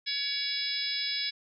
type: harmonic tone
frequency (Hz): 564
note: C#5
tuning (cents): +30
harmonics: 3 / 4 / 5 / 6 / 7 / 8 / 9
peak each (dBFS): -42 / -37 / -44 / -37 / -35 / -42 / -33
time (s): 0.06-1.31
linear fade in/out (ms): 20
effects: none